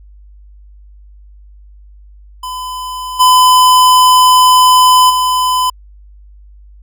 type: tone with level steps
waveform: square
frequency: 1010 Hz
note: B5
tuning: 39 cents sharp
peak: -21 / -5 / -11 dBFS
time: 2.43-5.7 s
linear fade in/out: 5 ms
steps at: 3.19 / 5.09 s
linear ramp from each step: 20 ms
effects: added 50 Hz sine -36 dBFS peak until 6.82 s